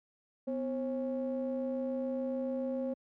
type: ring-modulated tone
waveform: triangle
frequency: 142.5 Hz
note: C#3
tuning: 48 cents sharp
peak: -27 dBFS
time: 0.47-2.94 s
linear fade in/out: 10 ms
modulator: 394 Hz
effects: high-pass 80 Hz 12 dB/octave